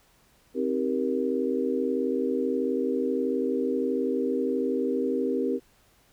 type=chord; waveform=sine; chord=C minor seventh; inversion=none; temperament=just; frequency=261.6 / 314 / 392.4 / 470.9 Hz; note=C4 / Eb4 / G4 / Bb4; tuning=0 / +16 / +2 / +18 cents; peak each=-28 / -33 / -29 / -29 dBFS; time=0.54-5.6 s; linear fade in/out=50 ms; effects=pink hiss -62 dBFS RMS until 6.12 s